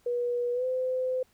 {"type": "tone with pitch glide", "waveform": "sine", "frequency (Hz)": [484.4, 512], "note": ["B4", "C5"], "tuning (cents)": [-34, -38], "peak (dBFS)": -26, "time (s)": [0.06, 1.23], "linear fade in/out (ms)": 5, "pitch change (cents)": 96, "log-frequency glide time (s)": [0.53, 0.65], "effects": ["pink hiss -66 dBFS RMS until 1.33 s"]}